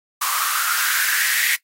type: noise with high-pass filter sweep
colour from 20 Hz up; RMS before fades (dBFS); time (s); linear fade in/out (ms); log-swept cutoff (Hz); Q
white; -20; 0.21-1.56; 10; 1100 to 2000; 7.6
effects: noise-tail reverb RT60 0.1 s tail -18 dB re dry + AAC 48 kbps